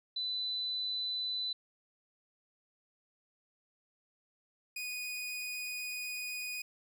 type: tone pair in turn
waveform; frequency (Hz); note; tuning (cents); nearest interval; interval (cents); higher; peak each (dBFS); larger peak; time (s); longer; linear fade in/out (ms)
sine / sawtooth; 3999 / 2477; B7 / D#7; +21 / -8; minor sixth; 829; first; -33 / -34; first; 0.16-1.53 / 4.76-6.62; second; 5
effects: none